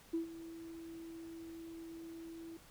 sine tone with ADSR envelope, 330 Hz, E4, 2 cents sharp, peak -31 dBFS, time 0.13-2.57 s, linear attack 13 ms, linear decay 120 ms, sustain -15 dB, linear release 4 ms, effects tanh soft clip ceiling -27 dBFS + pink hiss -61 dBFS RMS until 2.7 s

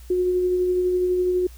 sine tone with tremolo, 362.7 Hz, F#4, 34 cents flat, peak -17 dBFS, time 0.1-1.47 s, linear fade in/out 5 ms, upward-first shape sine, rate 12 Hz, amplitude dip 25%, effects added 60 Hz sine -40 dBFS peak until 1.57 s + white hiss -52 dBFS RMS until 1.57 s

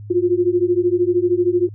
sine beating tone pair, 348.1 / 361.1 Hz, F4 / F#4, -6 / -42 cents, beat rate 13 Hz, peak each -17 dBFS, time 0.1-1.69 s, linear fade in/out 10 ms, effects added 104 Hz sine -32 dBFS peak until 1.74 s

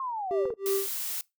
sine linear sweep, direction down, 1085 to 429.5 Hz, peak -30 dBFS, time 0-0.54 s, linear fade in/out 2 ms
triangle tone with tremolo, 392 Hz, G4, in tune, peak -22 dBFS, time 0.31-0.91 s, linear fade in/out 0 ms, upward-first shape sine, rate 3 Hz, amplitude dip 100%
clicks, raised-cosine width 1 ms, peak -27 dBFS, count 2, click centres 0.455 / 0.504 s
blue noise, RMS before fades -33 dBFS, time 0.66-1.21 s, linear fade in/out 0 ms
effects noise-tail reverb RT60 0.2 s tail -23 dB re dry

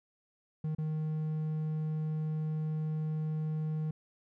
triangle tone with dropouts, 155.56 Hz, D#3, in tune, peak -29 dBFS, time 0.64-3.91 s, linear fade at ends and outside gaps 5 ms, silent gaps 0.75-0.783 s, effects none

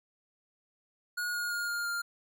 square tone with pitch steps, 1446 / 1434.4 / 1422.8 / 1411.3 / 1400 Hz, F#6 / F6 / F6 / F6 / F6, -40 / +46 / +32 / +18 / +4 cents, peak -32 dBFS, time 1.17-2.02 s, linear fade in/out 10 ms, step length 170 ms, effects none

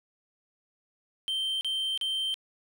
triangle tone bursts, 3127 Hz, G7, 5 cents flat, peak -26 dBFS, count 3, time 1.28-2.342 s, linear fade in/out 0 ms, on 330 ms, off 36 ms, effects none

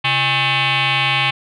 sine tone with frequency modulation, 134.9 Hz, C#3, 47 cents flat, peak -13 dBFS, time 0.04-1.31 s, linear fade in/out 10 ms, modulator 477 Hz, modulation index 6.8, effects tanh soft clip ceiling -9 dBFS

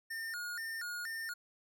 square tone with vibrato, 1612 Hz, G6, 48 cents sharp, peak -39 dBFS, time 0.1-1.34 s, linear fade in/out 10 ms, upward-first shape square, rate 2.1 Hz, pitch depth 200 cents each way, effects none

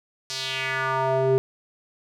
square tone with band-pass filter sweep, 132.5 Hz, C3, 22 cents sharp, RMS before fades -24 dBFS, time 0.3-1.38 s, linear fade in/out 0 ms, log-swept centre 5300 to 370 Hz, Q 2.6, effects none

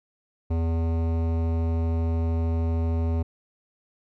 sine tone with hard clipping, 82.41 Hz, E2, in tune, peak -24 dBFS, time 0.5-3.23 s, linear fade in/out 10 ms, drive 16 dB, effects none

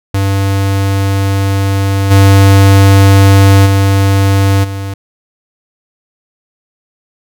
square tone with level steps, 98 Hz, G2, in tune, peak -10 / -3 / -7 / -18 dBFS, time 0.14-4.94 s, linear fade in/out 5 ms, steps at 2.1 / 3.65 / 4.63 s, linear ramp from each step 20 ms, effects none

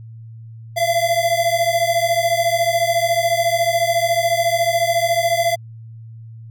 square beating tone pair, 673 / 687 Hz, E5 / F5, +36 / -29 cents, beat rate 14 Hz, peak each -19 / -19 dBFS, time 0.76-5.56 s, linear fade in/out 20 ms, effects added 113 Hz sine -34 dBFS peak until 6.5 s

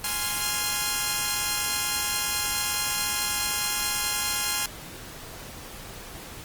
5% pulse chord, F minor, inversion first, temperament equal, 830.6 / 1046.5 / 1396.9 Hz, Ab5 / C6 / F6, 0 / 0 / 0 cents, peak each -18 dBFS, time 0.04-4.66 s, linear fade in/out 2 ms, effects pink hiss -41 dBFS RMS until 6.44 s + Opus 32 kbps

